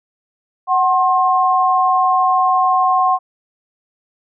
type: tone pair together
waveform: sine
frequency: 745.6 / 1066 Hz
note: F#5 / C6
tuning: +13 / +32 cents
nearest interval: tritone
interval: 619 cents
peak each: -14 dBFS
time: 0.67-3.19 s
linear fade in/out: 50 ms
effects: none